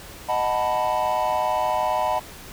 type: chord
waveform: triangle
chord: B dominant seventh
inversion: first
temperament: equal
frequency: 622.3 / 740 / 880 / 987.8 Hz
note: D#5 / F#5 / A5 / B5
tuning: 0 / 0 / 0 / 0 cents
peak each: -24 dBFS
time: 0.28-2.2 s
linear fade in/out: 20 ms
effects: pink hiss -41 dBFS RMS until 2.52 s